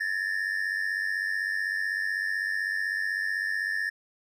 triangle tone pair together, 1723.1 / 1819 Hz, A6 / A#6, -37 / -43 cents, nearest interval minor second, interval 94 cents, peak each -28 dBFS, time 0-3.9 s, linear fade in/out 10 ms, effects none

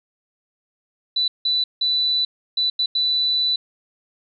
sine tone bursts at uneven times, 3978 Hz, B7, 12 cents sharp, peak -17 dBFS, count 6, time 1.16-1.28 / 1.45-1.64 / 1.81-2.25 / 2.57-2.7 / 2.79-2.86 / 2.95-3.56 s, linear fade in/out 5 ms, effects none

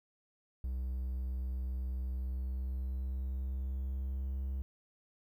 triangle tone with pitch glide, 63.7 to 66.56 Hz, C2 to C2, -46 to +30 cents, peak -32 dBFS, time 0.64-4.62 s, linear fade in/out 0 ms, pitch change +76 cents, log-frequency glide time 2.06-4.4 s, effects 12-bit

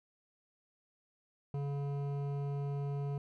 sine tone with hard clipping, 141.5 Hz, C#3, 36 cents sharp, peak -36 dBFS, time 1.54-3.18 s, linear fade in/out 2 ms, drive 12 dB, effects none

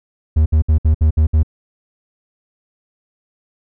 triangle tone bursts, 77.78 Hz, D#2, in tune, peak -7 dBFS, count 7, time 0.36-1.432 s, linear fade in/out 10 ms, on 100 ms, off 62 ms, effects none

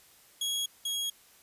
sawtooth tone pair in turn, 3318 / 3302 Hz, G#7 / G#7, -2 / -11 cents, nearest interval unison, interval 9 cents, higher first, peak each -26 / -27 dBFS, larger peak first, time 0.41-0.66 / 0.85-1.1 s, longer neither, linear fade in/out 5 ms, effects white hiss -59 dBFS RMS until 1.42 s + resampled to 32000 Hz

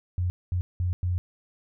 sine tone bursts at uneven times, 89.4 Hz, F2, 41 cents sharp, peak -23 dBFS, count 4, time 0.18-0.3 / 0.52-0.61 / 0.8-0.93 / 1.03-1.18 s, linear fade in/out 0 ms, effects none

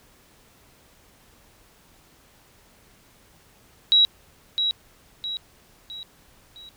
sine tone with echo, 3873 Hz, B7, 35 cents flat, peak -13 dBFS, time 3.92-4.05 s, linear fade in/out 0 ms, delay 660 ms, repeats 4, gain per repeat -7 dB, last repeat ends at 6.69 s, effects pink hiss -56 dBFS RMS until 6.76 s

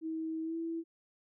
sine tone with pitch glide, 320.8 to 330.2 Hz, E4 to E4, -47 to +3 cents, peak -34 dBFS, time 0.01-0.84 s, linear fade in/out 50 ms, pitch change +50 cents, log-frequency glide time 0.43-0.56 s, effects none

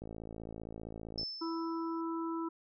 click train, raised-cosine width 2 ms, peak -31 dBFS, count 68, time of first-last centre 0.02-1.232 s, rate 55.3 Hz
sine tone with exponential decay, 5274 Hz, E8, in tune, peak -33 dBFS, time 1.18-2.01 s, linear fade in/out 1 ms, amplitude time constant 180 ms
harmonic tone, 329.6 Hz, E4, in tune, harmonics 1 / 3 / 4, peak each -35 / -42 / -44 dBFS, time 1.41-2.49 s, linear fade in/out 10 ms
effects none

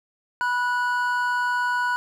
triangle tone pair together, 981.8 / 1471 Hz, B5 / F#6, -10 / -11 cents, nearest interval perfect fifth, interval 699 cents, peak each -22 dBFS, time 0.41-1.96 s, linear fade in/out 0 ms, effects none

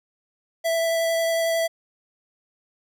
square tone with vibrato, 661 Hz, E5, 5 cents sharp, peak -21 dBFS, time 0.64-1.68 s, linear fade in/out 20 ms, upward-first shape triangle, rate 11 Hz, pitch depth 11 cents each way, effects none

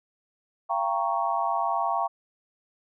sine chord, G half-diminished seventh, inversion third, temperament equal with one note detuned, 684.5 / 784 / 932.3 / 1108.7 Hz, F5 / G5 / Bb5 / Db6, -35 / 0 / 0 / 0 cents, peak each -29 dBFS, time 0.69-2.08 s, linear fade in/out 20 ms, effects none

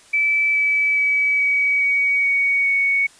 sine tone with pitch steps, 2312 / 2297 / 2283 / 2268 / 2254 / 2240 / 2226 Hz, D7 / D7 / D7 / C#7 / C#7 / C#7 / C#7, -28 / -39 / -50 / +39 / +28 / +18 / +7 cents, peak -15 dBFS, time 0.13-3.07 s, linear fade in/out 10 ms, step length 420 ms, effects white hiss -49 dBFS RMS until 3.19 s + resampled to 22050 Hz

